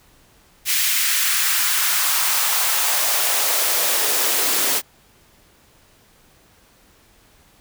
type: noise with high-pass filter sweep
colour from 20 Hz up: white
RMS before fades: -19 dBFS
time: 0.65-4.82 s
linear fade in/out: 50 ms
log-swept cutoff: 2200 to 300 Hz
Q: 1.4
effects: pink hiss -54 dBFS RMS until 7.6 s